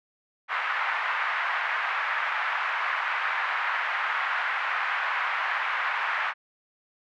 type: band-pass noise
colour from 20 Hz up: white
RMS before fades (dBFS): -28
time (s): 0.48-6.34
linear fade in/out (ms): 50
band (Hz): 890 to 2000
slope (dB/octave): 24
effects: none